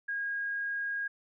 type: tone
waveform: sine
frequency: 1633 Hz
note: G#6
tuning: 30 cents flat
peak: -31 dBFS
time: 0.08-1.08 s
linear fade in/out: 10 ms
effects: none